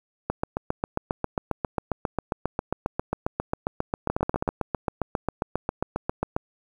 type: two click trains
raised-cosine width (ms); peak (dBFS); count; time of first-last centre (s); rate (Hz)
1; -10 / -10; 7 / 46; 4.1-4.49 / 0.3-6.365; 15.4 / 7.42
effects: 8-bit